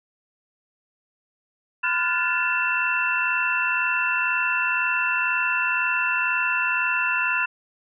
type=tone cluster; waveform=sine; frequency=1010 / 1408 / 1490 / 1743 / 2684 Hz; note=B5 / F6 / F#6 / A6 / E7; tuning=+39 / +14 / +12 / -17 / +31 cents; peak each=-28 / -26 / -31 / -28 / -24 dBFS; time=1.83-7.46 s; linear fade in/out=10 ms; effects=none